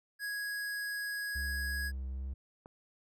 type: tone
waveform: square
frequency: 1661.2 Hz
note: G#6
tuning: in tune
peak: -36 dBFS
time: 0.19-1.92 s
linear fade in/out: 50 ms
type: tone with vibrato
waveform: triangle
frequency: 65.9 Hz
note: C2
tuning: 13 cents sharp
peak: -34 dBFS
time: 1.35-2.34 s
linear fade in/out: 10 ms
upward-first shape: triangle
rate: 2.4 Hz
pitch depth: 21 cents each way
type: click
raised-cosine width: 1 ms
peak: -36 dBFS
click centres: 2.659 s
effects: none